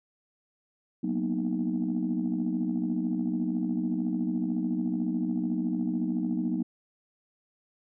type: chord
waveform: sine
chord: B major seventh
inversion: second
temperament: equal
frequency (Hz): 185 / 233.1 / 246.9 / 311.1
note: F#3 / A#3 / B3 / D#4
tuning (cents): 0 / 0 / 0 / 0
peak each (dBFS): -31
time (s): 1.03-6.63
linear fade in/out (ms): 10
effects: tanh soft clip ceiling -19 dBFS